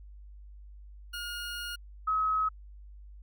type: tone pair in turn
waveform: 20% pulse / sine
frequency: 1429 / 1278.5 Hz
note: F6 / D#6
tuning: +39 / +47 cents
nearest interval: major second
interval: 192 cents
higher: first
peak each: -31 / -25 dBFS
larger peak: second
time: 1.13-1.76 / 2.07-2.49 s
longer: first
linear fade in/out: 10 ms
effects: added 50 Hz sine -46 dBFS peak until 3.22 s